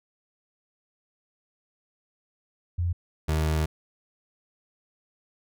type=tone pair in turn; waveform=sine / 30% pulse; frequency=87.1 / 77.96 Hz; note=F2 / D#2; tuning=-4 / +4 cents; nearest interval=major second; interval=192 cents; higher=first; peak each=-23 / -20 dBFS; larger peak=second; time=2.78-2.93 / 3.28-3.66 s; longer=second; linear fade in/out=10 ms; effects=none